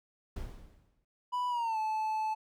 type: noise with exponential decay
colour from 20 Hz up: brown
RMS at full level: -37 dBFS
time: 0.36-1.05 s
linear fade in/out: 5 ms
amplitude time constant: 150 ms
type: tone with pitch glide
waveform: triangle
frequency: 987.8 to 869.9 Hz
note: B5 to A5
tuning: 0 to -20 cents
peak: -28 dBFS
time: 1.32-2.35 s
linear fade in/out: 20 ms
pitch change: -220 cents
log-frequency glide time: 1.49-1.78 s
effects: none